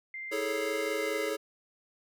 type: tone with pitch glide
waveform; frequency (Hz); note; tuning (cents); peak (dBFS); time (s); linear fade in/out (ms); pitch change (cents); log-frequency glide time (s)
sine; 2093 to 2062; C7 to C7; 0 to -26; -37; 0.14-1.29; 2; -26; 0.93-1.14
type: chord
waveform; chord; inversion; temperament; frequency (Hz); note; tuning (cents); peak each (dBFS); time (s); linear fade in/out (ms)
square; A major seventh; second; equal with one note detuned; 322.3 / 415.3 / 440 / 554.4; E4 / G#4 / A4 / C#5; -39 / 0 / 0 / 0; -40 / -36 / -36 / -36; 0.31-1.37; 20
effects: none